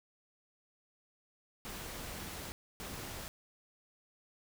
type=noise bursts at uneven times; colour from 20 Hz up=pink; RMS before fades=-44 dBFS; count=2; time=1.65-2.52 / 2.8-3.28 s; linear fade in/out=0 ms; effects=none